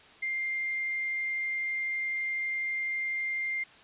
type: tone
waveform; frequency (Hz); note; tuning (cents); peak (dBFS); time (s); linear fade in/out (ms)
sine; 2104; C7; +9; -29; 0.22-3.64; 10
effects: white hiss -54 dBFS RMS until 3.83 s + resampled to 8000 Hz

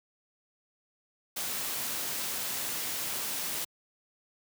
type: noise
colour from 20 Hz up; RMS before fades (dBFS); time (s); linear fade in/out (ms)
white; -34; 1.36-3.65; 10
effects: high-pass 100 Hz 12 dB/octave

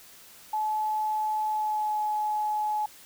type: tone with pitch glide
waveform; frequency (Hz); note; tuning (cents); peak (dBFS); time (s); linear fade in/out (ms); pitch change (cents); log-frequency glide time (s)
sine; 859 to 848.6; A5 to G#5; -42 to +37; -25; 0.53-2.86; 5; -21; 1.46-1.99
effects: white hiss -51 dBFS RMS until 3.05 s

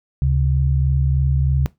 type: tone pair together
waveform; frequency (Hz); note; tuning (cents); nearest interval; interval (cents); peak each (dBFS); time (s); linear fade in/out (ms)
sine; 71.71 / 134.9; D2 / C#3; -41 / -47; major seventh; 1094; -17; 0.22-1.66; 0
effects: noise-tail reverb RT60 0.2 s tail -20 dB re dry

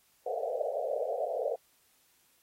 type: band-pass noise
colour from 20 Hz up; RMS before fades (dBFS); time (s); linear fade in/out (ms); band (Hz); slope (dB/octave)
pink; -33; 0.26-1.56; 5; 450 to 730; 96
effects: white hiss -68 dBFS RMS until 2.42 s + AAC 48 kbps

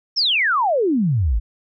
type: exponential sweep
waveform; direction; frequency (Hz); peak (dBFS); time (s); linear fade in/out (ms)
sine; down; 5610 to 47; -15; 0.16-1.4; 20
effects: none

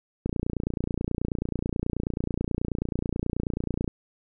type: click train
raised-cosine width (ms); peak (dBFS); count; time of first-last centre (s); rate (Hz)
3; -14; 107; 0.26-3.878; 29.3
effects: none

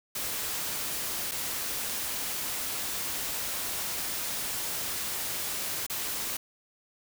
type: noise with dropouts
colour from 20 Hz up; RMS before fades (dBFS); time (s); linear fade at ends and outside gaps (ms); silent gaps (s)
white; -33; 0.15-6.37; 5; 1.313-1.317 / 5.866-5.898
effects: none

